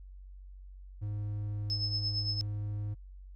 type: tone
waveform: triangle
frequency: 103.83 Hz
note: G#2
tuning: in tune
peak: -31 dBFS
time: 1.01-2.95 s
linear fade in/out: 20 ms
type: tone with tremolo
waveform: sine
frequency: 5210 Hz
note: E8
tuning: 21 cents flat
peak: -29 dBFS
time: 1.7-2.41 s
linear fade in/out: 0 ms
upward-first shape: triangle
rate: 8.8 Hz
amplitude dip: 75%
effects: added 47 Hz sine -46 dBFS peak until 3.35 s